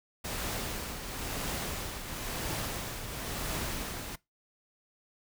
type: noise with tremolo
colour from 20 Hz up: pink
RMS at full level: -34 dBFS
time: 0.24-4.16 s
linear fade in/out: 10 ms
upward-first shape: triangle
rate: 0.98 Hz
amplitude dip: 55%
effects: noise-tail reverb RT60 0.2 s tail -22 dB re dry